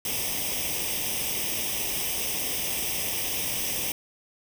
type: noise with comb filter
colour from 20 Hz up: white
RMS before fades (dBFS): -29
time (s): 0.05-3.92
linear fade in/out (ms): 2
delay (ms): 0.35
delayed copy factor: +0.8
effects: none